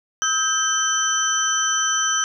sine tone cluster, 1284 / 1575 / 3097 / 5960 Hz, E6 / G6 / G7 / F#8, -46 / +8 / -22 / +12 cents, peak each -25 / -24 / -26 / -21 dBFS, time 0.22-2.24 s, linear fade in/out 0 ms, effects none

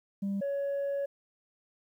sine tone pair in turn, 198 / 560 Hz, G3 / C#5, +18 / +18 cents, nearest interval octave + tritone, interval 1800 cents, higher second, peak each -27 dBFS, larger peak neither, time 0.22-0.41 / 0.41-1.06 s, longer second, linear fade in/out 10 ms, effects tanh soft clip ceiling -28 dBFS + 11-bit

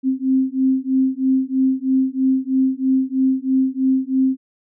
sine beating tone pair, 261.6 / 264.7 Hz, C4 / C4, 0 / +20 cents, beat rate 3.1 Hz, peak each -18 dBFS, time 0.03-4.37 s, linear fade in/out 50 ms, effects none

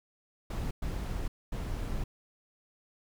brown noise bursts at uneven times, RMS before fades -34 dBFS, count 3, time 0.5-0.71 / 0.82-1.28 / 1.52-2.04 s, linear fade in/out 5 ms, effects none

